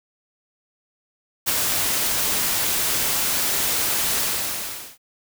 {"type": "noise with ADSR envelope", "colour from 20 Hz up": "white", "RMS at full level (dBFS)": -19, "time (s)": [1.46, 4.98], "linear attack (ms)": 26, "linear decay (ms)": 20, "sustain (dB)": -3, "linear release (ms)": 810, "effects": []}